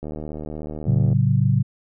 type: click train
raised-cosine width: 2 ms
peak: -19 dBFS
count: 85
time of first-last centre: 0.03-1.129 s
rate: 76.4 Hz
type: chord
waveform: sine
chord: F# minor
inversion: first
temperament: equal with one note detuned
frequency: 110 / 136.53 / 185 Hz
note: A2 / C#3 / F#3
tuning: 0 / -26 / 0 cents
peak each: -19 / -18 / -23 dBFS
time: 0.86-1.63 s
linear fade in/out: 20 ms
effects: none